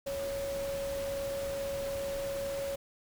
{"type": "tone in noise", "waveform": "sine", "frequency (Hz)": 554.4, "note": "C#5", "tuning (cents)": 0, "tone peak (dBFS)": -33, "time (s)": [0.06, 2.76], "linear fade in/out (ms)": 10, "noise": "pink", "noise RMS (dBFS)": -43, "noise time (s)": [0.06, 2.76], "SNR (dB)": 7, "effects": []}